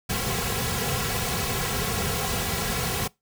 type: noise with comb filter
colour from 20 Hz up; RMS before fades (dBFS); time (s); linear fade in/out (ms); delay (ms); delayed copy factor
pink; -27; 0.09-3.08; 10; 3.3; -0.95
effects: noise-tail reverb RT60 0.2 s tail -23 dB re dry